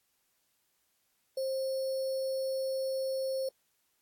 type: tone with sample-and-hold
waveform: sine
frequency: 530 Hz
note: C5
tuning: 22 cents sharp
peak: -30 dBFS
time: 1.37-3.49 s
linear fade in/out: 5 ms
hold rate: 4900 Hz
effects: white hiss -75 dBFS RMS until 4.01 s + AAC 64 kbps